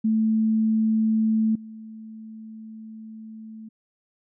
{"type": "tone with level steps", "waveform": "sine", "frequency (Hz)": 220, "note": "A3", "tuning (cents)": 0, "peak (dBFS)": [-18, -37], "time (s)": [0.04, 3.69], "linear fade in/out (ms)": 10, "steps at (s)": 1.55, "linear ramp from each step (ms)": 5, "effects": []}